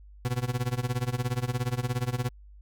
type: tone with tremolo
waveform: 40% pulse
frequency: 123.47 Hz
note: B2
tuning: in tune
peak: -23 dBFS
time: 0.25-2.29 s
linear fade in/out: 0 ms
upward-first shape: sine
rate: 17 Hz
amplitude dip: 90%
effects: added 50 Hz sine -47 dBFS peak until 2.61 s